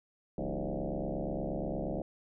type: tone with frequency modulation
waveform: sine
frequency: 184 Hz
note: F#3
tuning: 9 cents flat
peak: -32 dBFS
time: 0.38-2.02 s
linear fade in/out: 2 ms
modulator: 68.5 Hz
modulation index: 7.1
effects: none